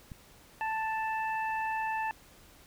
click, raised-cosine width 5 ms, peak -30 dBFS, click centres 0.118 s
harmonic tone, 881 Hz, A5, 2 cents sharp, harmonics 1 / 2 / 3, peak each -31 / -37 / -41 dBFS, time 0.61-2.11 s, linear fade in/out 0 ms
effects pink hiss -57 dBFS RMS until 2.66 s

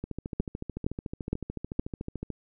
two click trains, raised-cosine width 3 ms, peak -21 / -13 dBFS, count 32 / 4, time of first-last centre 0.04-2.303 / 0.4-1.795 s, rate 13.7 / 2.15 Hz, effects none

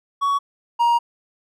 triangle tone pair in turn, 1122 / 943.5 Hz, C#6 / A#5, +21 / +21 cents, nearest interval minor third, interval 300 cents, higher first, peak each -15 / -12 dBFS, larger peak second, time 0.21-0.39 / 0.79-0.99 s, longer second, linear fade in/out 20 ms, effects none

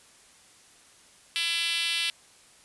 5% pulse tone with high-pass filter, 335.9 Hz, E4, 33 cents sharp, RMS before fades -28 dBFS, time 1.36-2.1 s, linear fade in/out 0 ms, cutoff 2900 Hz, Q 1.9, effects white hiss -56 dBFS RMS until 2.64 s + resampled to 24000 Hz

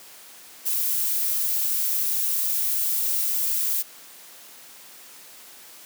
violet noise, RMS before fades -24 dBFS, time 0.65-3.83 s, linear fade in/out 20 ms, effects white hiss -46 dBFS RMS until 5.85 s + high-pass 200 Hz 12 dB/octave

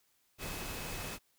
sine tone in noise, 2569 Hz, E7, 45 cents flat, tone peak -50 dBFS, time 0.38-1.19 s, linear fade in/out 50 ms, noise pink, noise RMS -41 dBFS, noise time 0.38-1.19 s, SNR -12 dB, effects white hiss -73 dBFS RMS until 1.38 s

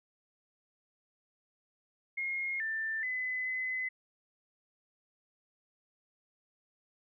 sine tone with pitch steps, 2146 / 1780 / 2016 / 2027 Hz, C7 / A6 / B6 / B6, +43 / +20 / +35 / +45 cents, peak -32 dBFS, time 2.17-3.89 s, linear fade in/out 10 ms, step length 430 ms, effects none

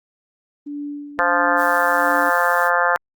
sine tone with tremolo, 290 Hz, D4, 22 cents flat, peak -25 dBFS, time 0.66-2.3 s, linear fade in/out 10 ms, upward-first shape sine, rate 1.5 Hz, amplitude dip 65%
harmonic tone, 174.61 Hz, F3, in tune, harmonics 3 / 4 / 5 / 6 / 7 / 8 / 9 / 10, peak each -23 / -23 / -23 / -23 / -23 / -23 / -23 / -23 dBFS, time 1.19-2.96 s, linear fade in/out 0 ms
blue noise, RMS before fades -37 dBFS, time 1.56-2.71 s, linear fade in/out 50 ms
effects Opus 24 kbps

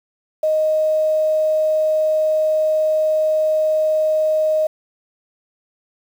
sine tone, 622.3 Hz, D#5, in tune, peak -14 dBFS, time 0.43-4.67 s, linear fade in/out 5 ms, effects 7-bit

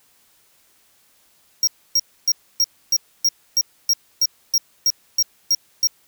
square tone bursts, 5600 Hz, F8, 4 cents sharp, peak -14 dBFS, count 14, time 1.63-5.872 s, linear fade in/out 2 ms, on 43 ms, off 280 ms, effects white hiss -58 dBFS RMS until 6.07 s

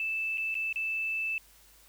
sine tone with dropouts, 2637 Hz, E7, in tune, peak -29 dBFS, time 0-1.38 s, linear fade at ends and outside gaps 1 ms, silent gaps 0.374-0.38 / 0.543-0.552 / 0.727-0.759 s, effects added 50 Hz sine -63 dBFS peak until 1.88 s + white hiss -59 dBFS RMS until 1.88 s

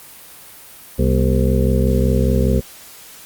harmonic tone with a mistuned harmonic, 65.1 Hz, C2, 8 cents flat, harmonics 1 / 2 / 3 / 4 / 6 / 7 / 8, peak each -16 / -19 / -21 / -22 / -24 / -24 / -25 dBFS, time 0.98-2.61 s, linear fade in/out 20 ms, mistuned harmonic 4, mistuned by -130 cents, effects white hiss -40 dBFS RMS until 3.25 s + Opus 32 kbps

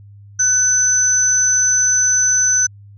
sine tone pair together, 1511 / 6044 Hz, F#6 / F#8, +36 / +36 cents, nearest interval 2 octaves, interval 2400 cents, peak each -21 / -12 dBFS, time 0.39-2.67 s, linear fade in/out 10 ms, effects added 101 Hz sine -38 dBFS peak until 2.97 s

